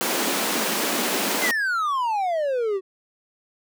pink high-pass noise, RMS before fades -24 dBFS, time 0.01-1.51 s, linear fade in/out 0 ms, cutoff 200 Hz, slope 48 dB/octave
triangle exponential sweep, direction down, 2151 to 370 Hz, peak -19 dBFS, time 1.4-2.81 s, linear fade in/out 50 ms
effects none

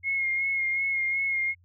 sine tone with vibrato, 2153 Hz, C7, 49 cents sharp, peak -24 dBFS, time 0.03-1.55 s, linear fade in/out 50 ms, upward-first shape sine, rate 2.7 Hz, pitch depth 28 cents each way, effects added 88 Hz sine -57 dBFS peak until 1.64 s

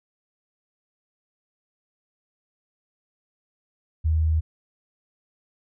sine tone, 79.2 Hz, D#2, 31 cents sharp, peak -18 dBFS, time 4.04-4.41 s, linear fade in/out 20 ms, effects none

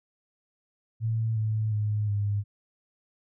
sine tone with pitch steps, 112.3 / 108.85 / 105.51 / 102.27 Hz, A2 / A2 / G#2 / G#2, +36 / -18 / +28 / -26 cents, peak -24 dBFS, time 1-2.44 s, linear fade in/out 50 ms, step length 360 ms, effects none

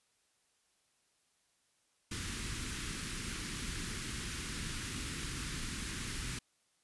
pink band-stop noise, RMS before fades -40 dBFS, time 2.11-6.39 s, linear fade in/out 5 ms, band 340 to 1300 Hz, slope 24 dB/octave, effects white hiss -75 dBFS RMS until 6.83 s + resampled to 24000 Hz

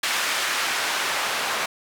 white noise with band-pass filter sweep, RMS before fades -25 dBFS, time 0.03-1.66 s, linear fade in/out 5 ms, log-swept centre 1800 to 1100 Hz, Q 0.76, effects none

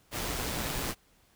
pink noise with amplitude modulation, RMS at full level -32 dBFS, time 0.11-0.95 s, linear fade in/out 50 ms, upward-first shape sine, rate 122 Hz, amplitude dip 35%, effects pink hiss -65 dBFS RMS until 1.35 s

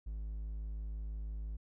triangle tone, 53 Hz, G#1, 36 cents sharp, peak -36 dBFS, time 0.06-1.57 s, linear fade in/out 10 ms, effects none

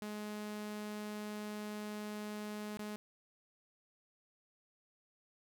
sawtooth tone with dropouts, 210.3 Hz, G#3, 22 cents sharp, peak -37 dBFS, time 0.02-2.96 s, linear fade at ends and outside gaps 0 ms, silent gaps 2.771-2.792 s, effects none

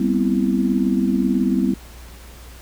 sine chord, C major seventh, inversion second, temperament equal with one note detuned, 196 / 243.3 / 261.6 / 329.6 Hz, G3 / B3 / C4 / E4, 0 / -26 / 0 / 0 cents, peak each -20 / -21 / -21 / -24 dBFS, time 0-1.74 s, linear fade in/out 5 ms, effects added 60 Hz sine -39 dBFS peak until 2.61 s + pink hiss -44 dBFS RMS until 2.61 s

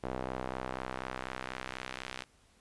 sawtooth tone with band-pass filter sweep, 64.1 Hz, C2, 35 cents flat, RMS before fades -40 dBFS, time 0.03-2.24 s, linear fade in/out 10 ms, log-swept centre 610 to 2900 Hz, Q 0.86, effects pink hiss -66 dBFS RMS until 2.6 s + resampled to 24000 Hz

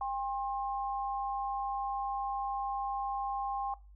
sine tone pair together, 800 / 1067.1 Hz, G5 / C6, +35 / +34 cents, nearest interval perfect fourth, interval 499 cents, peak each -34 / -37 dBFS, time 0.01-3.74 s, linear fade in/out 2 ms, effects noise-tail reverb RT60 0.3 s tail -20 dB re dry + added 50 Hz sine -52 dBFS peak until 3.95 s

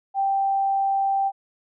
sine tone, 784 Hz, G5, in tune, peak -19 dBFS, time 0.14-1.32 s, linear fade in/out 50 ms, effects none

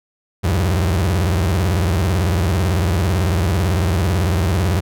35% pulse tone with vibrato, 87.9 Hz, F2, 12 cents sharp, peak -13 dBFS, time 0.43-4.81 s, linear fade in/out 20 ms, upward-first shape sine, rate 18 Hz, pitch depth 240 cents each way, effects none

